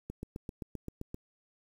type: click train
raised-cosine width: 3 ms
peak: -26 dBFS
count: 9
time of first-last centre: 0.1-1.144 s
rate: 7.66 Hz
effects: 9-bit